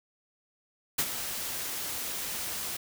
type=noise with ADSR envelope; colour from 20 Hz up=white; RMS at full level=-25 dBFS; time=0.98-2.77 s; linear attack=10 ms; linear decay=54 ms; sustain=-10 dB; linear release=7 ms; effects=none